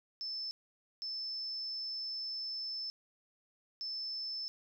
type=tone bursts at uneven times; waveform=sine; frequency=5270 Hz; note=E8; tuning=1 cent flat; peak=-37 dBFS; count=3; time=0.21-0.51 / 1.02-2.9 / 3.81-4.48 s; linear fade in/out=0 ms; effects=12-bit